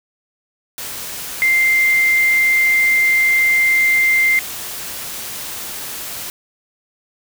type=tone in noise; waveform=sine; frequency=2093 Hz; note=C7; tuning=in tune; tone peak=-11 dBFS; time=1.42-4.39 s; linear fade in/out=0 ms; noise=white; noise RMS=-28 dBFS; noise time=0.78-6.3 s; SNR=+14 dB; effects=none